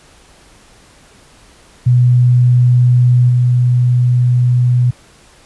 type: tone with level steps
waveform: sine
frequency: 123.47 Hz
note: B2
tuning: in tune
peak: -6 / -8 dBFS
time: 1.86-4.91 s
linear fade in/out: 10 ms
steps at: 3.29 s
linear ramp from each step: 10 ms
effects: pink hiss -45 dBFS RMS until 5.45 s + resampled to 24000 Hz